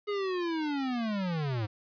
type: linear sweep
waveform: square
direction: down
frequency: 418.4 to 100.9 Hz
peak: -30 dBFS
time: 0.07-1.67 s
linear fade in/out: 20 ms
effects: resampled to 11025 Hz + 10-bit